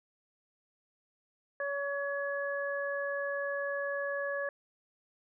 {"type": "harmonic tone", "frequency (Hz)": 564, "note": "C#5", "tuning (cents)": 30, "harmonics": [1, 2, 3], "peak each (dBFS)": [-34, -42, -36], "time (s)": [1.6, 4.49], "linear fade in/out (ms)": 2, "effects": []}